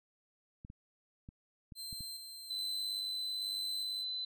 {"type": "clicks", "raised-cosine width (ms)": 5, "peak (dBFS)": -36, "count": 6, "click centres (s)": [0.649, 0.701, 1.289, 1.722, 1.928, 2.007]}
{"type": "tone with tremolo", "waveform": "sawtooth", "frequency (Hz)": 4124, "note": "C8", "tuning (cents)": -26, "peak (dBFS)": -39, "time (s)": [1.75, 4.05], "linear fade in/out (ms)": 50, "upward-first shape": "square", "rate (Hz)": 1.2, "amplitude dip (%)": 40}
{"type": "tone", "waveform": "sine", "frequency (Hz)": 4026, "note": "B7", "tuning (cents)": 33, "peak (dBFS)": -36, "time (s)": [2.5, 4.25], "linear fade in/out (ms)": 5}
{"effects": []}